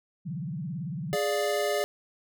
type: tone with vibrato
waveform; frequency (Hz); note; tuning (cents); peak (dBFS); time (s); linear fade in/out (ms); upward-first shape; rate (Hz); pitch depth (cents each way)
sine; 160; D#3; +49; -31; 0.25-1.16; 20; sine; 18; 290
type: chord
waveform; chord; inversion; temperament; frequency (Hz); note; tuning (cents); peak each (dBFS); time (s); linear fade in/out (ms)
square; D diminished; second; equal; 415.3 / 587.3 / 698.5; Ab4 / D5 / F5; 0 / 0 / 0; -30 / -29 / -34; 1.13-1.84; 0
effects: none